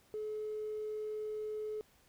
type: tone with tanh clipping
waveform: triangle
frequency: 428.1 Hz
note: A4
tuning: 47 cents flat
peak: -36 dBFS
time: 0.14-1.81 s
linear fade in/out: 0 ms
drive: 1 dB
effects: pink hiss -67 dBFS RMS until 2.08 s